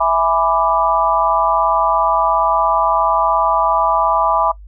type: chord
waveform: sine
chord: E dominant seventh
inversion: none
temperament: equal with one note detuned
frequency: 659.3 / 830.6 / 991.8 / 1174.7 Hz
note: E5 / G#5 / B5 / D6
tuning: 0 / 0 / +7 / 0 cents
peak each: -18 / -19 / -17 / -17 dBFS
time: 0-4.52 s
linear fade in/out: 10 ms
effects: noise-tail reverb RT60 0.1 s tail -20 dB re dry + added 50 Hz sine -34 dBFS peak until 4.67 s